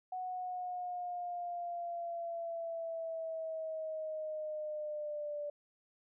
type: linear sweep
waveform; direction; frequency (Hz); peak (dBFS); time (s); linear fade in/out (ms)
sine; down; 740 to 585; -37; 0.12-5.5; 5
effects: none